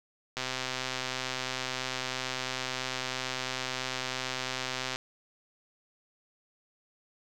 click train, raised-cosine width 0.2 ms, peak -15 dBFS, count 593, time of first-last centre 0.37-4.959 s, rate 129 Hz, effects none

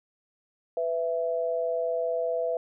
sine tone pair together, 498.3 / 663 Hz, B4 / E5, +15 / +10 cents, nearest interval perfect fourth, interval 495 cents, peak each -28 dBFS, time 0.77-2.57 s, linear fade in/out 2 ms, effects none

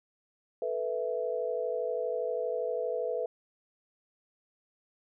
sine chord, A suspended second, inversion none, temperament equal with one note detuned, 440 / 492.5 / 659.3 Hz, A4 / B4 / E5, 0 / -5 / 0 cents, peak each -35 / -32 / -35 dBFS, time 0.62-3.26 s, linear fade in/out 2 ms, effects none

